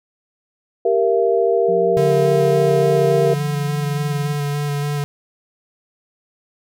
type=chord; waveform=sine; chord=E diminished; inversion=first; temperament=equal with one note detuned; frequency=392 / 466.2 / 674.7 Hz; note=G4 / Bb4 / E5; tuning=0 / 0 / +40 cents; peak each=-18 / -16 / -20 dBFS; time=0.85-3.34 s; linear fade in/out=5 ms
type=tone with pitch glide; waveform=sine; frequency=179.5 to 164.6 Hz; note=F3 to E3; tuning=+48 to -2 cents; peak=-26 dBFS; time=1.68-4.35 s; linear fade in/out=10 ms; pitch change=-150 cents; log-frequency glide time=2.29-4.22 s
type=tone with vibrato; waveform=square; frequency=144.9 Hz; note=D3; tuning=23 cents flat; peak=-20 dBFS; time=1.97-5.04 s; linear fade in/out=0 ms; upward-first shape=square; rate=3.5 Hz; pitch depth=13 cents each way
effects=none